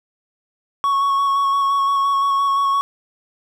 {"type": "tone with vibrato", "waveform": "triangle", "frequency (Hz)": 1108.7, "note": "C#6", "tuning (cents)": 0, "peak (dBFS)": -13, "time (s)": [0.84, 2.81], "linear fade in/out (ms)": 0, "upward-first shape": "square", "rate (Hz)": 5.8, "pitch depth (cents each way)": 13, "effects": []}